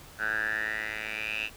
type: tone with band-pass filter sweep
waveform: 10% pulse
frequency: 108.2 Hz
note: A2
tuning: 29 cents flat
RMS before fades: -32 dBFS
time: 0.18-1.5 s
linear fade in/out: 50 ms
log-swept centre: 1500 to 2700 Hz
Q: 9.6
effects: pink hiss -50 dBFS RMS until 1.56 s